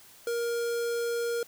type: tone with notch filter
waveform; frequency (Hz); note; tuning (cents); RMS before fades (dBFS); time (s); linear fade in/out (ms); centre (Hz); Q
square; 470; A#4; +14; -30; 0.27-1.43; 2; 2600; 1.8
effects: white hiss -54 dBFS RMS until 1.47 s